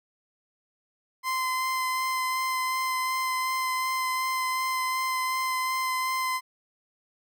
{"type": "tone with vibrato", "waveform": "30% pulse", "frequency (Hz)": 1034, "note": "C6", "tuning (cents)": -21, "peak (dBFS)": -23, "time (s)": [1.23, 6.41], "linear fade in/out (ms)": 50, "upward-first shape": "sine", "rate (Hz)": 2.7, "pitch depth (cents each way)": 10, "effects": []}